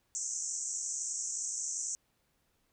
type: band-pass noise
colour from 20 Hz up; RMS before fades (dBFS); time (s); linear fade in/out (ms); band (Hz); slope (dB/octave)
pink; -37; 0.15-1.95; 0; 5900 to 8000; 96
effects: pink hiss -75 dBFS RMS until 2.72 s